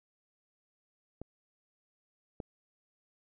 clicks, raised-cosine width 2 ms, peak -28 / -25 dBFS, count 2, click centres 1.216 / 2.402 s, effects none

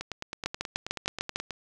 two click trains, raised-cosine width 0.2 ms, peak -11 / -17 dBFS, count 7 / 15, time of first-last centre 0.46-1.36 / 0.01-1.507 s, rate 6.67 / 9.35 Hz, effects none

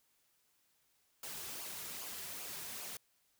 white noise with flanger, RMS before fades -45 dBFS, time 1.23-2.97 s, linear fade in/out 2 ms, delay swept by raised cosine 0.51 to 3.91 ms, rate 2.5 Hz, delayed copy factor -0.55, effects white hiss -75 dBFS RMS until 3.39 s

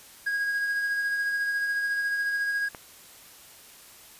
triangle tone with tremolo, 1641 Hz, G#6, 21 cents flat, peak -22 dBFS, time 0.26-2.69 s, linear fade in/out 10 ms, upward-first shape sine, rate 14 Hz, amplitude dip 30%
click, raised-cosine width 0.5 ms, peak -23 dBFS, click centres 2.748 s
effects white hiss -50 dBFS RMS until 4.19 s + resampled to 32000 Hz

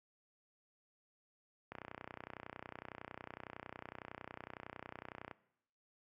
click train, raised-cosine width 0.5 ms, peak -30 dBFS, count 112, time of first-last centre 1.72-5.312 s, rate 30.9 Hz, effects noise-tail reverb RT60 0.8 s tail -20 dB re dry + high-pass 80 Hz 12 dB/octave

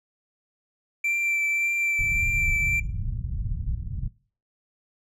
triangle tone with vibrato, 2345 Hz, D7, 3 cents flat, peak -21 dBFS, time 1.04-2.8 s, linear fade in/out 5 ms, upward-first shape triangle, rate 1.8 Hz, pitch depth 15 cents each way
pink low-pass noise, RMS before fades -29 dBFS, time 1.99-4.08 s, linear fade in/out 5 ms, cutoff 130 Hz, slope 24 dB/octave
effects noise-tail reverb RT60 0.4 s tail -20 dB re dry

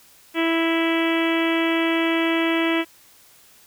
harmonic tone, 329.6 Hz, E4, in tune, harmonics 1 / 2 / 3 / 4 / 5 / 6 / 7 / 8 / 9 / 10, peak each -20 / -28 / -31 / -32 / -33 / -29 / -30 / -31 / -34 / -34 dBFS, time 0.34-2.85 s, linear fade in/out 50 ms, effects white hiss -52 dBFS RMS until 3.66 s

